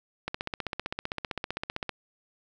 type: click train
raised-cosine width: 0.3 ms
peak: -15 dBFS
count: 26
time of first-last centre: 0.28-1.893 s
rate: 15.5 Hz
effects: none